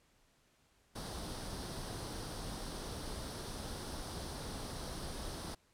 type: noise with comb filter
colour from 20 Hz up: pink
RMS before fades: -43 dBFS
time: 0.95-5.55 s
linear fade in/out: 10 ms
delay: 0.21 ms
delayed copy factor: +0.55
effects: pink hiss -71 dBFS RMS until 5.73 s + low-pass 11000 Hz 12 dB/octave